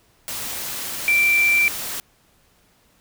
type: tone in noise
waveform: sine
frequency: 2349 Hz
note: D7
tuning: in tune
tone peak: -14 dBFS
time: 1.08-1.68 s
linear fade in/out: 0 ms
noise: white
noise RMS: -29 dBFS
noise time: 0.28-2 s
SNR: +12 dB
effects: pink hiss -59 dBFS RMS until 3 s